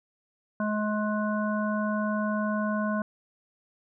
harmonic tone, 211.6 Hz, G#3, 33 cents sharp, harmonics 1 / 3 / 5 / 7, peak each -27 / -32 / -34 / -35 dBFS, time 0.6-3.02 s, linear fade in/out 2 ms, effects none

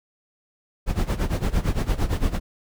brown noise with tremolo, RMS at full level -19 dBFS, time 0.86-2.4 s, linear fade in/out 50 ms, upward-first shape sine, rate 8.8 Hz, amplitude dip 85%, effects none

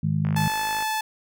harmonic tone, 51.8 Hz, G#1, 4 cents flat, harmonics 2 / 3 / 4, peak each -28 / -22 / -28 dBFS, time 0.03-0.48 s, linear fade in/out 5 ms
click train, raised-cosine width 0.5 ms, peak -21 dBFS, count 31, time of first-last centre 0.25-0.825 s, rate 52.2 Hz
sawtooth tone, 870 Hz, A5, 20 cents flat, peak -20 dBFS, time 0.36-1.01 s, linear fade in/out 5 ms
effects none

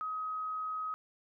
sine tone, 1265 Hz, D#6, 28 cents sharp, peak -34 dBFS, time 0.01-0.94 s, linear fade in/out 0 ms, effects none

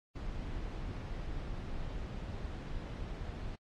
brown noise, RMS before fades -40 dBFS, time 0.15-3.56 s, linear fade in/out 10 ms, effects low-pass 5000 Hz 12 dB/octave + AAC 48 kbps

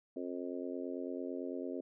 harmonic tone, 89 Hz, F2, 33 cents sharp, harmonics 3 / 4 / 5 / 6 / 7, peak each -41 / -43 / -45 / -47 / -48 dBFS, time 0.16-1.81 s, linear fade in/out 5 ms, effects none

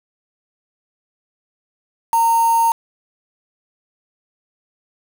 sine tone with quantisation, 920 Hz, A#5, 23 cents flat, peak -12 dBFS, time 2.13-2.72 s, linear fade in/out 2 ms, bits 4, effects none

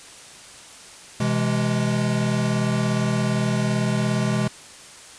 square chord, C augmented, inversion none, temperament equal with one note detuned, 128.12 / 164.81 / 207.7 Hz, C3 / E3 / G#3, -36 / 0 / 0 cents, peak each -24 / -28 / -24 dBFS, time 1.2-4.48 s, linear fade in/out 5 ms, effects white hiss -43 dBFS RMS until 5.18 s + resampled to 22050 Hz

